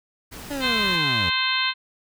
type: noise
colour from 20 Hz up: pink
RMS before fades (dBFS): -38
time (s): 0.31-0.97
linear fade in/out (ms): 20
type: linear sweep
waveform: 25% pulse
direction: down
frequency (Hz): 293.2 to 77.9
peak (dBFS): -23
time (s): 0.5-1.3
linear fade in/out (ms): 10
type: harmonic tone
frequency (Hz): 519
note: C5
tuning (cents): -14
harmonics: 2 / 3 / 4 / 5 / 6 / 7 / 8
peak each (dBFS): -28 / -28 / -28 / -28 / -28 / -28 / -28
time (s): 0.6-1.74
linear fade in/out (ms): 50
effects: none